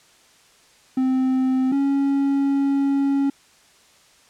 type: tone pair in turn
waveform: triangle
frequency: 260 / 277.2 Hz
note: C4 / C#4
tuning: -11 / 0 cents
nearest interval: minor second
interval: 111 cents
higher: second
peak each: -15 dBFS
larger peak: neither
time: 0.97-1.72 / 1.72-3.3 s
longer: second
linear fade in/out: 5 ms
effects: white hiss -54 dBFS RMS until 4.29 s + low-pass 8000 Hz 12 dB/octave